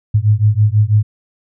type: beating tone pair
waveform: sine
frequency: 103.1 / 109.2 Hz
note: G#2 / A2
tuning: -12 / -13 cents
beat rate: 6.1 Hz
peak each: -12 dBFS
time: 0.14-1.03 s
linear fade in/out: 10 ms
effects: none